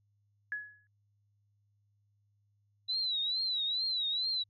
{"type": "tone with exponential decay", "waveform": "sine", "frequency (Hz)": 1689, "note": "G#6", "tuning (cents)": 29, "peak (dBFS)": -31, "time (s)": [0.52, 0.87], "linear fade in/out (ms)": 1, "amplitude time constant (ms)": 74}
{"type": "tone with vibrato", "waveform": "sine", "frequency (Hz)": 3951, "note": "B7", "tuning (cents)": 0, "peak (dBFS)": -30, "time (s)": [2.88, 4.44], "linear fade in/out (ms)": 20, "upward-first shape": "triangle", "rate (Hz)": 2.3, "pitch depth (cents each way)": 130}
{"effects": ["added 102 Hz sine -70 dBFS peak until 4.49 s"]}